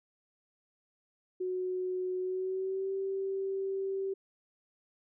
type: tone with pitch glide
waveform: sine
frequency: 367.9 to 387.5 Hz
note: F#4 to G4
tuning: -10 to -20 cents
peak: -31 dBFS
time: 1.4-4.14 s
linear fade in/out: 10 ms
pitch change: +90 cents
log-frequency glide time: 2.19-2.92 s
effects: none